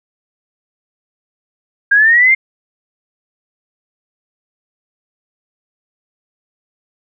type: linear sweep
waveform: sine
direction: up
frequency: 1600 to 2135 Hz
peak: -6 dBFS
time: 1.91-2.35 s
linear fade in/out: 10 ms
effects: none